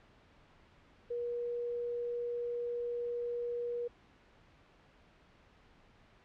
sine tone, 478.9 Hz, A#4, 47 cents sharp, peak -34 dBFS, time 1.1-3.88 s, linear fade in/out 10 ms, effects pink hiss -63 dBFS RMS until 6.24 s + low-pass 3000 Hz 12 dB/octave

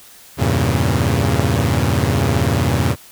sawtooth chord, E diminished seventh, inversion none, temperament equal with one note detuned, 82.41 / 98 / 116.54 / 137 Hz, E2 / G2 / Bb2 / Db3, 0 / 0 / 0 / -20 cents, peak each -16 dBFS, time 0.37-2.96 s, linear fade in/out 50 ms, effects white hiss -43 dBFS RMS until 3.11 s

